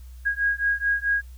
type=beating tone pair; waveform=sine; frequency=1638 / 1642.6 Hz; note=G#6 / G#6; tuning=-24 / -20 cents; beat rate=4.6 Hz; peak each=-24 dBFS; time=0.25-1.22 s; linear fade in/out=20 ms; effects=added 62 Hz sine -39 dBFS peak until 1.37 s + white hiss -59 dBFS RMS until 1.37 s